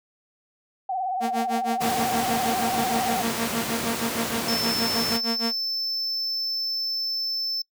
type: tone with vibrato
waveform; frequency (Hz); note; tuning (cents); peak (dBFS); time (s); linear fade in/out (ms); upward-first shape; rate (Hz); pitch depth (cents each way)
sine; 749; F#5; +21; -24; 0.89-3.22; 5; sine; 18; 71
type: tone with tremolo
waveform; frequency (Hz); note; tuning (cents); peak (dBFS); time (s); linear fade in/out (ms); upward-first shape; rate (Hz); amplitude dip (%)
sawtooth; 230; A#3; -23; -19; 1.2-5.55; 50; sine; 6.4; 95
type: noise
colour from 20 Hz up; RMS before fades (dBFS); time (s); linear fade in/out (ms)
pink; -28; 1.8-5.18; 20
type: tone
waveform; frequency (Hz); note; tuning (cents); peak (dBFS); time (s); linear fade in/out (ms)
triangle; 5290; E8; +5; -24; 4.48-7.62; 5
effects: noise-tail reverb RT60 0.1 s tail -24 dB re dry + high-pass 150 Hz 12 dB/octave